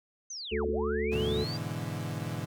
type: linear two-way sweep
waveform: sine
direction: down then up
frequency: 6360 to 184.2 to 4821 Hz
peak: -37 dBFS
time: 0.3-1.57 s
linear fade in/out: 5 ms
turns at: 0.67 s
type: harmonic tone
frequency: 73.1 Hz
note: D2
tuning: 7 cents flat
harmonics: 1 / 3 / 5 / 6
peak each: -35 / -36 / -34 / -30 dBFS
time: 0.51-1.45 s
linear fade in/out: 20 ms
type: chord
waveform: 35% pulse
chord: E dominant seventh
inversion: first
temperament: equal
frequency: 103.83 / 123.47 / 146.83 / 164.81 Hz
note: G#2 / B2 / D3 / E3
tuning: 0 / 0 / 0 / 0 cents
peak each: -37 dBFS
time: 1.11-2.46 s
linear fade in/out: 20 ms
effects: none